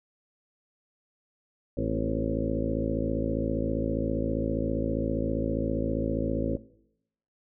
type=harmonic tone with a mistuned harmonic; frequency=55 Hz; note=A1; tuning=in tune; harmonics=1 / 2 / 3 / 4 / 5 / 6 / 7 / 8 / 9 / 10; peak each=-34 / -34 / -37 / -36 / -33 / -35 / -39 / -39 / -35 / -35 dBFS; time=1.77-6.57 s; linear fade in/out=5 ms; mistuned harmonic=5; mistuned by=-52 cents; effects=noise-tail reverb RT60 0.8 s tail -19 dB re dry